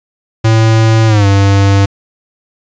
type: tone with pitch glide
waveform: square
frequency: 111.7 to 98.94 Hz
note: A2 to G2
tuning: +27 to +17 cents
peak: -6 dBFS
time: 0.44-1.86 s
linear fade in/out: 10 ms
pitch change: -210 cents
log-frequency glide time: 1.07-1.26 s
effects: resampled to 16000 Hz + 7-bit